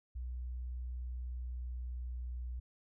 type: tone with pitch glide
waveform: sine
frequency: 61.74 to 61.24 Hz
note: B1 to B1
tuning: 0 to -14 cents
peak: -38 dBFS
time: 0.15-2.6 s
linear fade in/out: 10 ms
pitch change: -14 cents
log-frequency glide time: 0.96-2.4 s
effects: none